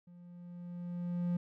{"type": "tone with level ramp", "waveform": "triangle", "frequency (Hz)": 175.3, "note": "F3", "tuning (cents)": 7, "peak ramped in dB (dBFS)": [-51, -27], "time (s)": [0.07, 1.37], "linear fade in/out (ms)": 5, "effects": []}